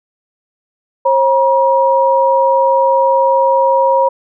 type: tone pair together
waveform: sine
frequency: 537.5 / 956 Hz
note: C5 / A#5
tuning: +47 / +43 cents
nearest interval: minor seventh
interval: 996 cents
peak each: -11 dBFS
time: 1.05-4.09 s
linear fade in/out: 10 ms
effects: none